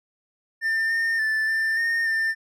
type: tone with pitch steps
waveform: triangle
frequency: 1796 / 1819 / 1758 / 1784 / 1835 / 1794 Hz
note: A6 / A#6 / A6 / A6 / A#6 / A6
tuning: +35 / -43 / -2 / +23 / -28 / +33 cents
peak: -19 dBFS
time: 0.61-2.35 s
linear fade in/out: 50 ms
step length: 290 ms
effects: none